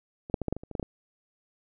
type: clicks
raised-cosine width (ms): 2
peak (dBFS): -27 / -9 / -17 / -15 / -14 / -23 / -29 / -26 / -18 / -16 / -20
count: 11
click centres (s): 0.299 / 0.342 / 0.417 / 0.483 / 0.526 / 0.566 / 0.635 / 0.713 / 0.752 / 0.797 / 0.828
effects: none